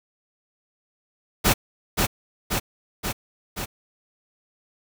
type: noise with echo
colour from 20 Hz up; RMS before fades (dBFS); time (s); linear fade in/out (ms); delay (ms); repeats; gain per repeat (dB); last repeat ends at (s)
pink; -18; 1.44-1.54; 20; 530; 4; -3; 3.66
effects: none